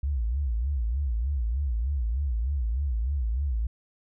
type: tone with vibrato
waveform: sine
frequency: 63 Hz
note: B1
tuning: 35 cents sharp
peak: -24 dBFS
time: 0.03-3.67 s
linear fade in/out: 5 ms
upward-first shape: sine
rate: 3.3 Hz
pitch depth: 250 cents each way
effects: none